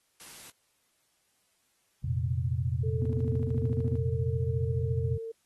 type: noise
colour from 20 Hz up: white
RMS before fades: -48 dBFS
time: 0.2-0.5 s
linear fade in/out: 0 ms
type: chord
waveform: sine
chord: F suspended fourth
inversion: none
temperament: equal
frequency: 87.31 / 116.54 / 130.81 Hz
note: F2 / Bb2 / C3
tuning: 0 / 0 / 0 cents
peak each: -31 dBFS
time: 2.04-5.18 s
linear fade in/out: 5 ms
type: tone with pitch glide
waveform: sine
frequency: 440 to 452.6 Hz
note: A4 to A4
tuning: 0 to +49 cents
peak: -35 dBFS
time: 2.83-5.32 s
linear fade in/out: 10 ms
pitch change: +49 cents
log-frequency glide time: 2.97-3.9 s
type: tone bursts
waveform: sine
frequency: 240.9 Hz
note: B3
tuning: 43 cents flat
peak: -32 dBFS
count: 13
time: 3.02-3.955 s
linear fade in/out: 0 ms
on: 35 ms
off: 40 ms
effects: white hiss -72 dBFS RMS until 5.45 s + AAC 32 kbps